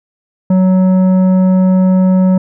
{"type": "tone with tanh clipping", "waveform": "sine", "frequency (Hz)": 186.1, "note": "F#3", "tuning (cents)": 10, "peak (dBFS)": -8, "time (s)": [0.5, 2.38], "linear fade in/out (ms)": 5, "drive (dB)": 10, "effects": []}